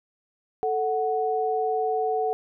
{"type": "tone pair together", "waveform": "sine", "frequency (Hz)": [440, 740.4], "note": ["A4", "F#5"], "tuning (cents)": [0, 1], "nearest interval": "major sixth", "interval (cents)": 901, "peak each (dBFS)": -25, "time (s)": [0.63, 2.33], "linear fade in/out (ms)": 0, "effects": []}